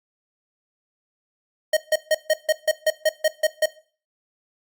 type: tone bursts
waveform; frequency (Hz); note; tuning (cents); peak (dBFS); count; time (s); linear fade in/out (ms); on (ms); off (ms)
square; 622.3; D#5; 0; -16; 11; 1.73-3.659; 5; 39; 150
effects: noise-tail reverb RT60 0.4 s tail -17 dB re dry + Opus 48 kbps

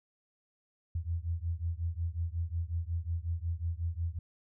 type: beating tone pair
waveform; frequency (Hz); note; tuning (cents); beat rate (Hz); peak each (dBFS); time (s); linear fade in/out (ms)
sine; 81.9 / 87.4; E2 / F2; -11 / +2; 5.5; -34 / -35; 0.95-4.19; 5
effects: none

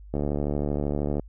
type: click train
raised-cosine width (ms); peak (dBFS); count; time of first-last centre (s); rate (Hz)
2; -14; 78; 0.14-1.196; 72.9
effects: added 50 Hz sine -42 dBFS peak until 1.28 s

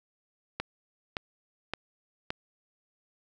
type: click train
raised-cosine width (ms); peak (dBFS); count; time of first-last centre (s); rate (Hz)
0.3; -15; 4; 0.6-2.305; 1.76
effects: none

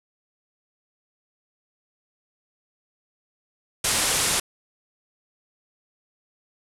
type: low-pass noise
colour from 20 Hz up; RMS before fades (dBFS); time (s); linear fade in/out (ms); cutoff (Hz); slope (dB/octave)
white; -23; 3.84-4.4; 5; 11000; 48
effects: none

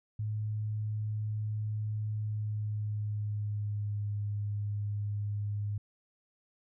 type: tone with pitch glide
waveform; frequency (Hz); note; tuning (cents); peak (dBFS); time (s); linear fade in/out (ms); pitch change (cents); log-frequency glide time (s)
sine; 106.9 to 103.2; A2 to G#2; -49 to -10; -31; 0.19-5.78; 5; -61; 2.13-4.08
effects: none

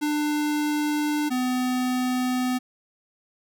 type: tone pair in turn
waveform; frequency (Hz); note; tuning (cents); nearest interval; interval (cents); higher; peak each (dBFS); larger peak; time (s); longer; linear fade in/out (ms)
square; 298.3 / 252.4; D4 / B3; +27 / +38; minor third; 289; first; -23; neither; 0.01-1.3 / 1.3-2.59; neither; 20
effects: none

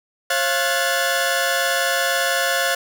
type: tone cluster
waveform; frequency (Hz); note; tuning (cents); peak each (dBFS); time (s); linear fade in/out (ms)
sawtooth; 540 / 690 / 1466 / 1734; C#5 / F5 / F#6 / A6; -45 / -21 / -16 / -26; -20; 0.3-2.75; 5
effects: none

